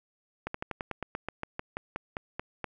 slowing click train, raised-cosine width 0.5 ms, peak -18 dBFS, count 16, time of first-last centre 0.47-2.643 s, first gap 74 ms, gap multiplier 1.09, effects none

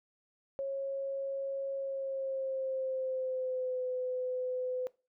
sine tone with pitch glide, 546 to 506.5 Hz, C#5 to B4, -26 to +44 cents, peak -32 dBFS, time 0.59-4.87 s, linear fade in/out 0 ms, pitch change -130 cents, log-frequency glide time 1.75-3.83 s, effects noise-tail reverb RT60 0.3 s tail -20 dB re dry

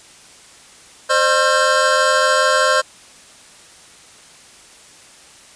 square tone cluster, 522 / 607 / 1067 / 1360 / 1579 Hz, C5 / D#5 / C6 / F6 / G6, -4 / -43 / +34 / -46 / +12 cents, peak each -20 dBFS, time 1.09-2.82 s, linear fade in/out 20 ms, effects white hiss -44 dBFS RMS until 5.55 s + resampled to 22050 Hz

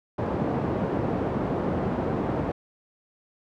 pink band-pass noise, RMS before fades -27 dBFS, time 0.18-2.52 s, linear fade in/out 5 ms, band 120 to 730 Hz, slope 12 dB/octave, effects none

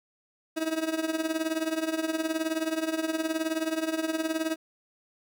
30% pulse tone with tremolo, 320 Hz, D#4, 49 cents sharp, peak -21 dBFS, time 0.56-4.56 s, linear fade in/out 20 ms, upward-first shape triangle, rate 19 Hz, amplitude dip 85%, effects none

